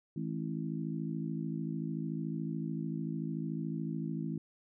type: harmonic tone with a mistuned harmonic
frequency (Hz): 53.6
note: A1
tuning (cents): -45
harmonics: 3 / 4 / 5 / 6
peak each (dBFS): -37 / -39 / -41 / -43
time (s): 0.16-4.38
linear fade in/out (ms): 5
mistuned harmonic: 6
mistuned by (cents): +38
effects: none